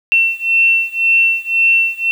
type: beating tone pair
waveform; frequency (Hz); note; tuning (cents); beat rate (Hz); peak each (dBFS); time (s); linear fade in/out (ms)
sine; 2700 / 2701.9; E7 / E7; +41 / +42; 1.9; -14 / -13; 0.12-2.11; 0
effects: 7-bit